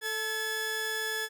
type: tone pair together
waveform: sawtooth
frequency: 440 / 1710.9 Hz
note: A4 / A6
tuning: 0 / -49 cents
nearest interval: 2 octaves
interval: 2351 cents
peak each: -33 / -28 dBFS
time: 0.01-1.29 s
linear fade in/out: 50 ms
effects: none